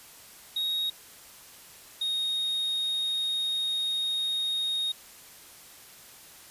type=tone pair in turn; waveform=triangle; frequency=3765 / 3726 Hz; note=A#7 / A#7; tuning=+16 / -2 cents; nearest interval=unison; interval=18 cents; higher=first; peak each=-25 dBFS; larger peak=neither; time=0.56-0.9 / 2.01-4.92 s; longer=second; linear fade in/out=5 ms; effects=white hiss -50 dBFS RMS until 6.5 s + resampled to 32000 Hz